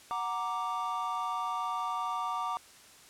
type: chord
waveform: triangle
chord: Gb augmented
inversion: none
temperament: equal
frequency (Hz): 740 / 932.3 / 1174.7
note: Gb5 / Bb5 / D6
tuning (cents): 0 / 0 / 0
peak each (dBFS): -36 / -34 / -32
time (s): 0.11-2.57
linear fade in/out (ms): 0
effects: white hiss -55 dBFS RMS until 3.09 s + low-pass 10000 Hz 12 dB/octave